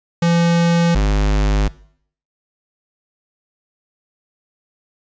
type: tone pair in turn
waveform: square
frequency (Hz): 170 / 50.92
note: F3 / G#1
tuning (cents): -46 / -33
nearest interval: octave + major sixth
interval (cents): 2087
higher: first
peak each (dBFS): -13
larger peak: neither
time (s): 0.22-0.95 / 0.95-1.68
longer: neither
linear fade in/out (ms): 5
effects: noise-tail reverb RT60 0.6 s tail -20 dB re dry + resampled to 16000 Hz